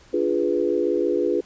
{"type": "chord", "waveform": "sine", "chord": "D diminished seventh", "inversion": "none", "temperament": "equal", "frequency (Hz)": [293.7, 349.2, 415.3, 493.9], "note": ["D4", "F4", "Ab4", "Cb5"], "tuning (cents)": [0, 0, 0, 0], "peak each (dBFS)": [-27, -23, -24, -25], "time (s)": [0.13, 1.41], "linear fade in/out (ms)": 10, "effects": ["pink hiss -52 dBFS RMS until 1.45 s", "resampled to 16000 Hz"]}